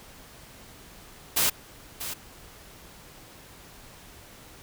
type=noise with echo; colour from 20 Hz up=white; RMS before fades=-23 dBFS; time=1.36-1.5 s; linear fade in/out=10 ms; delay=640 ms; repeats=1; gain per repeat=-11 dB; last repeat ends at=2.14 s; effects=pink hiss -49 dBFS RMS until 4.62 s